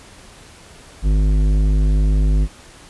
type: tone with tanh clipping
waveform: sine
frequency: 51.1 Hz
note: G#1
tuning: 27 cents flat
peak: -14 dBFS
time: 1.02-2.48 s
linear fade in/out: 50 ms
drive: 13 dB
effects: pink hiss -43 dBFS RMS until 2.89 s + resampled to 24000 Hz